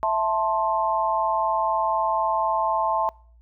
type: chord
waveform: sine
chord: A minor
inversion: second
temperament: just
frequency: 660 / 880 / 1056 Hz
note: E5 / A5 / C6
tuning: +2 / 0 / +16 cents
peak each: -25 / -23 / -25 dBFS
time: 0.03-3.09 s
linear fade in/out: 0 ms
effects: noise-tail reverb RT60 0.5 s tail -25 dB re dry + added 58 Hz sine -50 dBFS peak until 3.41 s